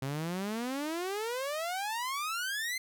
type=exponential sweep; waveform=sawtooth; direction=up; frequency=130.8 to 2100 Hz; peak=-29 dBFS; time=0.02-2.78 s; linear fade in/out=5 ms; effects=none